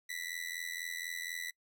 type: tone with amplitude modulation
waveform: sawtooth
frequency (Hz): 1975.5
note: B6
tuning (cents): 0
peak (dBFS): -31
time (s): 0.09-1.51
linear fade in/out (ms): 10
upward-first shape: sine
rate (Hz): 84.1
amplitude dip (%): 90
effects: noise-tail reverb RT60 0.1 s tail -26 dB re dry